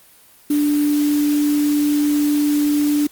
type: tone in noise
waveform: sine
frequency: 293.7 Hz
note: D4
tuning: in tune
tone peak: -14 dBFS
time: 0.5-3.07 s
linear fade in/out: 5 ms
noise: white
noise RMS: -31 dBFS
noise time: 0.5-3.07 s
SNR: +14 dB
effects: white hiss -49 dBFS RMS until 3.11 s + Opus 32 kbps